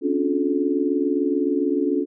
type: tone cluster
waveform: sine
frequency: 268.5 / 288.3 / 355.4 / 431.4 Hz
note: C4 / D4 / F4 / A4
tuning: +45 / -32 / +30 / -34 cents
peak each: -26 / -22 / -24 / -26 dBFS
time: 0.01-2.06 s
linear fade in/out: 50 ms
effects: none